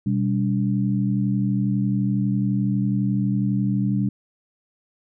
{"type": "tone cluster", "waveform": "sine", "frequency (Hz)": [124.9, 196.9, 287.1], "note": ["B2", "G3", "D4"], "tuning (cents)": [20, 8, -39], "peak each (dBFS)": [-23, -21, -28], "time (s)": [0.06, 4.09], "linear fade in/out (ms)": 5, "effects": []}